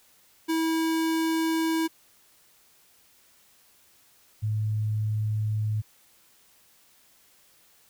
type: tone pair in turn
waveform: square / sine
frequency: 324.1 / 107.41 Hz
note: E4 / A2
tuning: -29 / -41 cents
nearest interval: octave + perfect fifth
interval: 1912 cents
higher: first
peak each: -24 dBFS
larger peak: neither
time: 0.48-1.88 / 4.42-5.82 s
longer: neither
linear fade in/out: 20 ms
effects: white hiss -60 dBFS RMS until 7.89 s